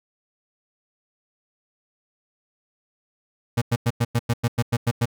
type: tone bursts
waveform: 35% pulse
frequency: 118.2 Hz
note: A#2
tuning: 24 cents sharp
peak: -16 dBFS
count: 11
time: 3.57-5.057 s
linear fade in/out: 10 ms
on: 47 ms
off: 97 ms
effects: none